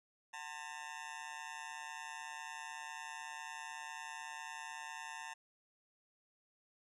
20% pulse tone with amplitude modulation, 898 Hz, A5, 35 cents sharp, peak -36 dBFS, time 0.33-5.34 s, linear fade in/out 10 ms, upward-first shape sine, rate 150 Hz, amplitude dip 90%, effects resampled to 24000 Hz

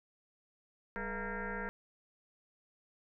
sine tone with frequency modulation, 706 Hz, F5, 19 cents sharp, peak -36 dBFS, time 0.96-1.69 s, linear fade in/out 0 ms, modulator 226 Hz, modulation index 5.1, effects none

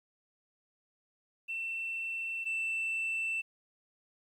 sine tone pair in turn, 2688 / 2669 Hz, E7 / E7, +33 / +21 cents, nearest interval unison, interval 12 cents, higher first, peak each -33 / -29 dBFS, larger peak second, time 1.48-2.45 / 2.45-3.42 s, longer neither, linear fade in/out 20 ms, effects tanh soft clip ceiling -29 dBFS + 11-bit

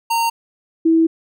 square / sine tone pair in turn, 922 / 326 Hz, A#5 / E4, -19 / -19 cents, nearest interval octave + tritone, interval 1800 cents, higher first, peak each -16 / -10 dBFS, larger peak second, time 0.1-0.3 / 0.85-1.07 s, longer second, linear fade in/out 10 ms, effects none

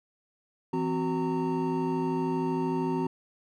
triangle tone cluster, 165.9 / 258.8 / 372.3 / 917 Hz, E3 / C4 / F#4 / A#5, +11 / -19 / +11 / -29 cents, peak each -31 / -28 / -29 / -32 dBFS, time 0.73-3.07 s, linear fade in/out 5 ms, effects none

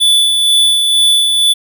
square tone with tremolo, 3471 Hz, A7, 24 cents flat, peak -7 dBFS, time 0-1.54 s, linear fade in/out 20 ms, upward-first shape sine, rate 2.1 Hz, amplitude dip 35%, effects none

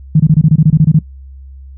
sine tone bursts, 155 Hz, D#3, 6 cents flat, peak -3 dBFS, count 12, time 0.15-0.99 s, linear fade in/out 5 ms, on 48 ms, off 24 ms, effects noise-tail reverb RT60 0.1 s tail -20 dB re dry + added 67 Hz sine -30 dBFS peak until 1.77 s

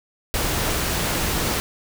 pink noise, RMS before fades -23 dBFS, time 0.34-1.6 s, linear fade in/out 0 ms, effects none

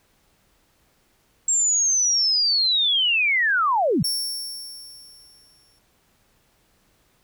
sine linear sweep, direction down, 7550 to 114.7 Hz, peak -17 dBFS, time 1.48-4.03 s, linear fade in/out 5 ms
sawtooth tone with exponential decay, 5460 Hz, F8, 40 cents flat, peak -18 dBFS, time 4.04-5.79 s, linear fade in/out 5 ms, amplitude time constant 380 ms
effects pink hiss -63 dBFS RMS until 7.23 s

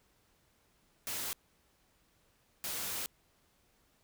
white noise bursts at uneven times, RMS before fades -38 dBFS, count 2, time 1.07-1.33 / 2.64-3.06 s, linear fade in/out 0 ms, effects pink hiss -71 dBFS RMS until 4.03 s

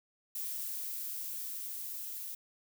violet noise with level ramp, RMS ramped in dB -38 to -42 dBFS, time 0.35-2.35 s, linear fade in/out 5 ms, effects none

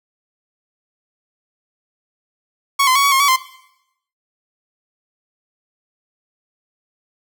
sawtooth tone with pitch steps, 1111 / 1030 / 1117 / 1127 / 1072 / 1135 / 1042 Hz, C#6 / C6 / C#6 / C#6 / C6 / C#6 / C6, +4 / -28 / +13 / +28 / +42 / +41 / -7 cents, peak -8 dBFS, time 2.79-3.364 s, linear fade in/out 10 ms, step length 82 ms, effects noise-tail reverb RT60 0.8 s tail -17 dB re dry

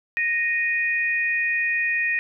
sine tone pair together, 1864.7 / 2469 Hz, A#6 / D#7, 0 / -14 cents, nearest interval perfect fourth, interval 486 cents, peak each -22 / -24 dBFS, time 0.17-2.19 s, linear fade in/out 0 ms, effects none

